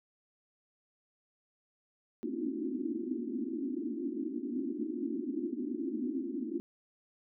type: band-pass noise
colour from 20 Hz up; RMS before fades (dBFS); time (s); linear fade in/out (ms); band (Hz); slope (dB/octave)
pink; -36; 2.23-6.6; 0; 230 to 360; 96
effects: none